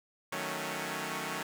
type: chord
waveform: 5% pulse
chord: D# half-diminished seventh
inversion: none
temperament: equal with one note detuned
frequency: 155.56 / 185 / 220.8 / 277.2 Hz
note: D#3 / F#3 / A3 / C#4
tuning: 0 / 0 / +6 / 0 cents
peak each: -29 dBFS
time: 0.32-1.43 s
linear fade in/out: 5 ms
effects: none